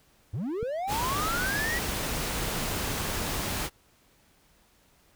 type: linear sweep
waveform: triangle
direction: up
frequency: 83 to 1965 Hz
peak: -27 dBFS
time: 0.33-1.79 s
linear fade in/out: 10 ms
type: click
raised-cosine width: 5 ms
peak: -23 dBFS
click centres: 0.629 s
type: noise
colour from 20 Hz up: pink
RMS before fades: -31 dBFS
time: 0.87-3.7 s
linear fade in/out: 50 ms
effects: pink hiss -63 dBFS RMS until 5.15 s